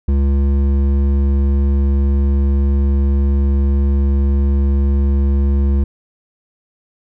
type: tone with hard clipping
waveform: sine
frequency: 69.3 Hz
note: C#2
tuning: in tune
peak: -13 dBFS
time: 0.08-5.84 s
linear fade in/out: 5 ms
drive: 10 dB
effects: none